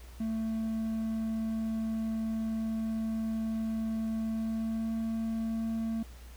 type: tone with pitch glide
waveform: triangle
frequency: 222.3 to 224.8 Hz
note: A3 to A3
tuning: +18 to +37 cents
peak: -28 dBFS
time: 0.2-6.03 s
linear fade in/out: 5 ms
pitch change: +19 cents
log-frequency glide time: 4.28-5.04 s
effects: added 60 Hz sine -46 dBFS peak until 6.36 s + pink hiss -56 dBFS RMS until 6.36 s